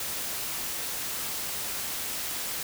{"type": "noise", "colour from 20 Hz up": "white", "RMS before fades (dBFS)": -33, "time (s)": [0, 2.63], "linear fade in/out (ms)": 2, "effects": []}